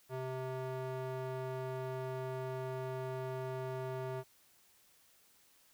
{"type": "tone with band-pass filter", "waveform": "square", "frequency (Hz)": 130, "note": "C3", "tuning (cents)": -11, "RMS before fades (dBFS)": -40, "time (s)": [0.09, 4.24], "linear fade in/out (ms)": 50, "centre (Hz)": 580, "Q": 0.87, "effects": ["white hiss -67 dBFS RMS until 5.73 s"]}